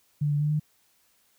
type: tone with pitch steps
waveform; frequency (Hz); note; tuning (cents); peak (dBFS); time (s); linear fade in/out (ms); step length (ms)
sine; 147.3 / 145.8 / 149.3 / 151.7; D3 / D3 / D3 / D#3; +6 / -12 / +29 / -44; -22; 0.21-0.598; 10; 97
effects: white hiss -66 dBFS RMS until 1.38 s